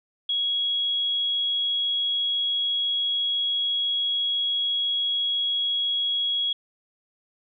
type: tone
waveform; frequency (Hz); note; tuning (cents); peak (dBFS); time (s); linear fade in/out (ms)
sine; 3322; G#7; 0; -22; 0.29-6.53; 5
effects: none